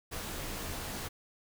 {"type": "noise with comb filter", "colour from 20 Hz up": "pink", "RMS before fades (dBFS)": -39, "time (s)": [0.11, 1.09], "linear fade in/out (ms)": 20, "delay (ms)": 18, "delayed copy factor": -0.6, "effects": []}